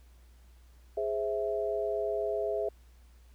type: chord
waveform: sine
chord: Ab augmented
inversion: none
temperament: equal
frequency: 415.3 / 523.3 / 659.3 Hz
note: Ab4 / C5 / E5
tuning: 0 / 0 / 0 cents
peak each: -32 / -37 / -32 dBFS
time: 0.97-2.69 s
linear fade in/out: 5 ms
effects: added 60 Hz sine -54 dBFS peak until 3.34 s + pink hiss -67 dBFS RMS until 3.34 s